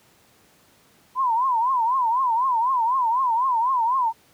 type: tone with vibrato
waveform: sine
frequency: 979 Hz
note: B5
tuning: 15 cents flat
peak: -18 dBFS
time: 1.15-4.13 s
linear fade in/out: 50 ms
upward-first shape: triangle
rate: 4 Hz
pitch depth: 190 cents each way
effects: pink hiss -57 dBFS RMS until 4.33 s + high-pass 100 Hz 12 dB/octave